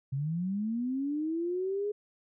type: linear sweep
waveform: sine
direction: up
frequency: 130.4 to 420.3 Hz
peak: -29 dBFS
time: 0.12-1.92 s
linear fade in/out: 10 ms
effects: none